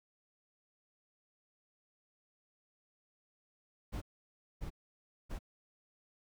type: noise bursts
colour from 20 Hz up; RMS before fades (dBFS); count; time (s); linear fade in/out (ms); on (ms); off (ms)
brown; -40; 3; 3.92-5.391; 20; 97; 590
effects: none